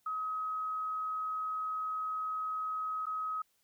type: tone with dropouts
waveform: sine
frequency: 1270 Hz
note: D#6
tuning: 35 cents sharp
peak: -33 dBFS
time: 0.06-3.42 s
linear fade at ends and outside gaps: 5 ms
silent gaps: 3.057-3.066 s
effects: white hiss -74 dBFS RMS until 3.63 s